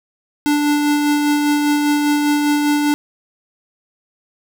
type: tone with tremolo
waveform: square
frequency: 293.7 Hz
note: D4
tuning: in tune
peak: -13 dBFS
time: 0.46-2.94 s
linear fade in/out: 0 ms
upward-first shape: sine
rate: 5 Hz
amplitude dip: 30%
effects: none